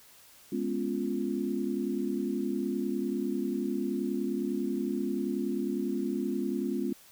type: chord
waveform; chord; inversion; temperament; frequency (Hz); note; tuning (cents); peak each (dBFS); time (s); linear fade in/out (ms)
sine; C# dominant seventh; second; equal; 207.7 / 246.9 / 277.2 / 349.2; G#3 / B3 / C#4 / E#4; 0 / 0 / 0 / 0; -34; 0.52-6.93; 5
effects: white hiss -56 dBFS RMS until 7.11 s